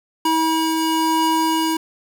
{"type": "tone pair together", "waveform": "square", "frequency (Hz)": [322, 965], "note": ["E4", "B5"], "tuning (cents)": [-41, -40], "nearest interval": "octave + perfect fifth", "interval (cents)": 1901, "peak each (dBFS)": -20, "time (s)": [0.25, 1.77], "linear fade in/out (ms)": 5, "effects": ["9-bit"]}